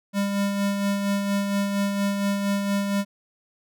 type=tone with tremolo; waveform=square; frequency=200 Hz; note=G3; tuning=35 cents sharp; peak=-21 dBFS; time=0.13-3.05 s; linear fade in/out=50 ms; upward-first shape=sine; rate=4.3 Hz; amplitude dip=40%; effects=none